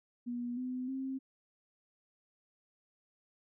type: tone with pitch steps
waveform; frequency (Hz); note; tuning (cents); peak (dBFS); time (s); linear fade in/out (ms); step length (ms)
sine; 241.8 / 253.4 / 265.5; B3 / B3 / C4; -36 / +45 / +25; -35; 0.26-1.19; 20; 310
effects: none